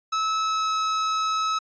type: tone with pitch glide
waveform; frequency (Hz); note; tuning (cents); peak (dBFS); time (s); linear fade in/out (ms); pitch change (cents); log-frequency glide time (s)
45% pulse; 1299 to 1291.5; E6 to E6; -26 to -36; -22; 0.12-1.59; 10; -10; 0.4-0.72
effects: resampled to 16000 Hz

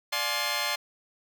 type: chord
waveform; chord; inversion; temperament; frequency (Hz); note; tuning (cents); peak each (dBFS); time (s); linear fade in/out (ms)
10% pulse; D half-diminished seventh; none; just; 587.3 / 704.8 / 845.8 / 1057.2; D5 / F5 / Ab5 / C6; 0 / +16 / +31 / +18; -25 / -27 / -25 / -24; 0.12-0.76; 10
effects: none

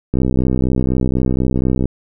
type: click train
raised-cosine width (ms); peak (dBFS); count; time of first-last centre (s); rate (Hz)
3; -4; 111; 0.14-1.856; 64.1
effects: none

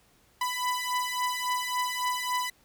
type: beating tone pair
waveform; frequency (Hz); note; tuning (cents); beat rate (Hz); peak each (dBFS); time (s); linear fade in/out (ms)
sawtooth; 994 / 997.6; B5 / B5; +11 / +17; 3.6; -27; 0.41-2.5; 5
effects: pink hiss -63 dBFS RMS until 2.64 s

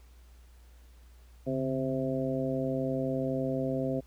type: harmonic tone with a mistuned harmonic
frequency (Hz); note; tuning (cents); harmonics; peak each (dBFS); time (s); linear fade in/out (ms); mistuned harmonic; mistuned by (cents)
131.7; C3; +12; 1 / 2 / 3 / 4 / 5; -35 / -32 / -37 / -34 / -37; 1.46-4.01; 20; 1; +97
effects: added 60 Hz sine -52 dBFS peak until 4.06 s + pink hiss -65 dBFS RMS until 4.06 s

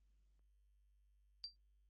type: tone with exponential decay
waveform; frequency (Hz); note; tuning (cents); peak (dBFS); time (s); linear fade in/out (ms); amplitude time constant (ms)
sine; 4699; D8; 0; -40; 1.44-1.56; 0; 24
effects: added 50 Hz sine -70 dBFS peak until 1.89 s + Opus 32 kbps

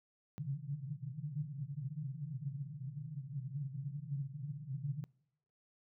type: band-pass noise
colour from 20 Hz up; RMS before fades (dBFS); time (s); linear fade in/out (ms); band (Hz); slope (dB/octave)
white; -42; 0.38-5.04; 0; 130 to 150; 96
effects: noise-tail reverb RT60 0.8 s tail -25 dB re dry

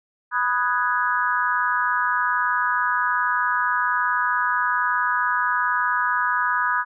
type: chord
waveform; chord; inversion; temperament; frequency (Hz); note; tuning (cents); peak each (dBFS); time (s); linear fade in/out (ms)
sine; G# minor seventh; first; equal; 987.8 / 1244.5 / 1480 / 1661.2; B5 / D#6 / F#6 / G#6; 0 / 0 / 0 / 0; -24 / -24 / -25 / -25; 0.31-6.85; 50
effects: none

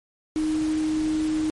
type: tone in noise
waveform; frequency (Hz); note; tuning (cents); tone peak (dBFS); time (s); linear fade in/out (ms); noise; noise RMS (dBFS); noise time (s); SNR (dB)
sine; 311.1; D#4; 0; -21; 0.36-1.5; 0; pink; -38; 0.36-1.5; +14
effects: MP3 48 kbps

